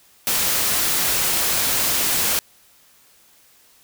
white noise, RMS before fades -20 dBFS, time 0.27-2.39 s, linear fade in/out 0 ms, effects white hiss -54 dBFS RMS until 3.83 s

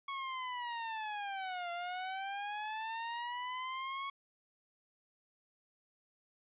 sawtooth linear two-way sweep, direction down then up, 1108.7 to 688 to 1108.7 Hz, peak -34 dBFS, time 0.08-4.1 s, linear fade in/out 5 ms, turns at 1.71 s, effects resampled to 8000 Hz

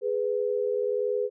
sine tone pair together, 415.3 / 496.6 Hz, G#4 / B4, 0 / +9 cents, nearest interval minor third, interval 309 cents, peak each -27 dBFS, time 0.01-1.3 s, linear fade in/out 50 ms, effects none

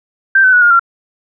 sine tone with pitch steps, 1568 / 1517.2 / 1468.1 / 1420.5 / 1374.5 Hz, G6 / F#6 / F#6 / F6 / F6, 0 / +43 / -14 / +29 / -28 cents, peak -5 dBFS, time 0.35-0.795 s, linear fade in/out 5 ms, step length 89 ms, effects none

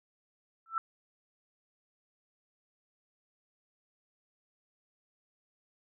sine tone with exponential growth, 1331 Hz, E6, 16 cents sharp, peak -24 dBFS, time 0.66-0.78 s, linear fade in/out 1 ms, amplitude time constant 25 ms, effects none

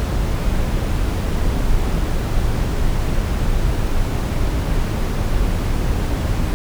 brown noise, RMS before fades -18 dBFS, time 0-6.54 s, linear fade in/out 0 ms, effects none

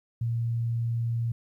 sine tone, 116.54 Hz, A#2, in tune, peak -25 dBFS, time 0.21-1.32 s, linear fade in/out 5 ms, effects 11-bit

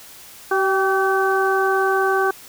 harmonic tone with a mistuned harmonic, 382.9 Hz, G4, 41 cents flat, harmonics 1 / 2 / 3 / 4, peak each -19 / -22 / -23 / -22 dBFS, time 0.51-2.31 s, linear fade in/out 5 ms, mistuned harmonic 2, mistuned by +33 cents, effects white hiss -42 dBFS RMS until 2.48 s

